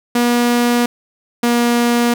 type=tone pair in turn; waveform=sawtooth; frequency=240.5 / 238.4 Hz; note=B3 / A#3; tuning=-46 / +39 cents; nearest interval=unison; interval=15 cents; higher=first; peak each=-8 dBFS; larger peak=neither; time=0.15-0.86 / 1.43-2.14 s; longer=neither; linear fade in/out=5 ms; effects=none